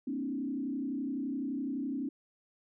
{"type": "tone with frequency modulation", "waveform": "sine", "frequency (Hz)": 270.2, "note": "C#4", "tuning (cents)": -44, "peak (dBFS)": -32, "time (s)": [0.07, 2.09], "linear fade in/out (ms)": 5, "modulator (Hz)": 31.8, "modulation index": 1.2, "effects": []}